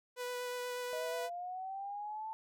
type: tone with vibrato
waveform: sawtooth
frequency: 493.9 Hz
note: B4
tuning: in tune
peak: -34 dBFS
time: 0.16-1.3 s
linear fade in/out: 50 ms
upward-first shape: sine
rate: 8.3 Hz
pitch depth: 10 cents each way
type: linear sweep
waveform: sine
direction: up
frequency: 622.3 to 888 Hz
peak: -39 dBFS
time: 0.93-2.33 s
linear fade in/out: 0 ms
effects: none